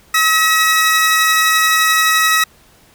sawtooth tone pair together, 1283.2 / 1919 Hz, E6 / A#6, -47 / +50 cents, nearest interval perfect fifth, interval 697 cents, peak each -10 dBFS, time 0.14-2.44 s, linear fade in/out 5 ms, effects pink hiss -49 dBFS RMS until 2.94 s

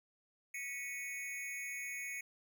square tone with amplitude modulation, 2217 Hz, C#7, in tune, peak -37 dBFS, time 0.54-2.21 s, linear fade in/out 5 ms, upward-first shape sine, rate 265 Hz, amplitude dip 95%, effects none

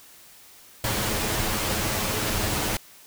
pink noise with comb filter, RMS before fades -26 dBFS, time 0.84-2.77 s, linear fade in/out 2 ms, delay 9.4 ms, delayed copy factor +0.55, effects white hiss -50 dBFS RMS until 3.06 s

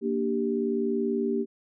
sine chord, G minor, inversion first, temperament equal, 233.1 / 293.7 / 392 Hz, Bb3 / D4 / G4, 0 / 0 / 0 cents, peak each -28 / -32 / -27 dBFS, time 0.01-1.46 s, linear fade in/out 50 ms, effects none

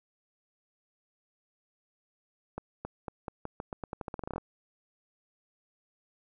accelerating click train, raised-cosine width 1 ms, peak -22 dBFS, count 19, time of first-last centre 2.58-4.381 s, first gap 270 ms, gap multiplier 0.86, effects none

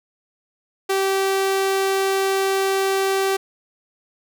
sawtooth tone, 387.4 Hz, G4, 20 cents flat, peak -14 dBFS, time 0.89-3.37 s, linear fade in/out 10 ms, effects none

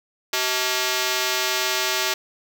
5% pulse ring-modulated tone, 509 Hz, C5, 48 cents flat, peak -6 dBFS, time 0.33-2.14 s, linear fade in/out 5 ms, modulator 129 Hz, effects none

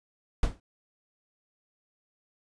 brown noise with exponential decay, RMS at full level -21 dBFS, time 0.43-0.6 s, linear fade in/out 2 ms, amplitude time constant 35 ms, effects resampled to 22050 Hz

